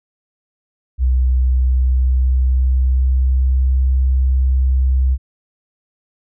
sine tone with pitch glide, 63.4 to 65.03 Hz, B1 to C2, +46 to -10 cents, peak -11 dBFS, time 0.98-5.18 s, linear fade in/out 50 ms, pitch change +44 cents, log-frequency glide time 1.36-3.81 s, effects none

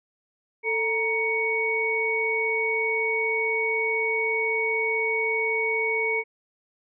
sine tone cluster, 443.8 / 936 / 2231 Hz, A4 / A#5 / C#7, +15 / +7 / +11 cents, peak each -27 / -33 / -24 dBFS, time 0.63-6.24 s, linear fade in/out 50 ms, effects none

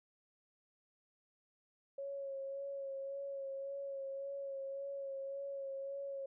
sine tone with vibrato, 550 Hz, C#5, 14 cents flat, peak -40 dBFS, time 1.98-6.26 s, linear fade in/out 5 ms, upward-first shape sine, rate 1.8 Hz, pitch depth 23 cents each way, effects none

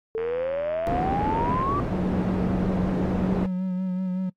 sine exponential sweep, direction up, 440 to 1174.7 Hz, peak -24 dBFS, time 0.15-1.8 s, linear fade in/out 0 ms
click train, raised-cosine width 0.5 ms, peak -22 dBFS, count 122, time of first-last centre 0.18-1.626 s, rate 83.7 Hz
white low-pass noise, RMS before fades -27 dBFS, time 0.87-3.46 s, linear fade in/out 0 ms, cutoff 380 Hz, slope 12 dB/octave
triangle tone with vibrato, 185 Hz, F#3, in tune, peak -22 dBFS, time 1.9-4.3 s, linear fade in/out 10 ms, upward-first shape sine, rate 5.3 Hz, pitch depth 31 cents each way
effects noise-tail reverb RT60 0.1 s tail -25 dB re dry + AAC 48 kbps

